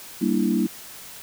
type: chord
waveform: sine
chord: E half-diminished seventh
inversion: first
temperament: equal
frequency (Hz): 196 / 233.1 / 293.7 / 329.6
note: G3 / Bb3 / D4 / E4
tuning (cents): 0 / 0 / 0 / 0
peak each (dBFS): -24 / -23 / -26 / -25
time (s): 0.21-0.67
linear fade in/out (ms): 10
effects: white hiss -41 dBFS RMS until 1.22 s